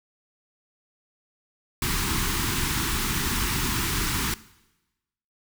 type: band-stop noise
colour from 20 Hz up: pink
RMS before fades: -26 dBFS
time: 1.82-4.34 s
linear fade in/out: 2 ms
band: 390 to 900 Hz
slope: 48 dB/octave
effects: noise-tail reverb RT60 1.0 s tail -19 dB re dry